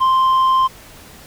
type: tone with tanh clipping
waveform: sine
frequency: 1046.5 Hz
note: C6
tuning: in tune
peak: -12 dBFS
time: 0-0.68 s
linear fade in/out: 20 ms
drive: 4 dB
effects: pink hiss -41 dBFS RMS until 1.26 s